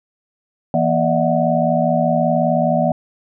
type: tone cluster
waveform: sine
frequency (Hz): 164.8 / 238.6 / 593 / 652 / 737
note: E3 / A#3 / D5 / E5 / F#5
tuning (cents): 0 / +41 / +17 / -19 / -7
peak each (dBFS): -20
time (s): 0.74-2.92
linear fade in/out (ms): 2
effects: none